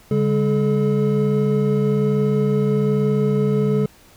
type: tone cluster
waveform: triangle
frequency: 141.4 / 202.6 / 430.1 Hz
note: C#3 / G#3 / A4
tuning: +35 / -43 / -39 cents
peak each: -18 dBFS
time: 0.11-3.86 s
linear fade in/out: 2 ms
effects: pink hiss -50 dBFS RMS until 4.16 s